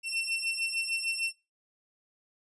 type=beating tone pair; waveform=sawtooth; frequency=2700 / 2706.6 Hz; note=E7 / E7; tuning=+41 / +45 cents; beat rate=6.6 Hz; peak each=-30 / -29 dBFS; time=0.03-1.33 s; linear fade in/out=50 ms; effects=noise-tail reverb RT60 0.3 s tail -23 dB re dry + resampled to 24000 Hz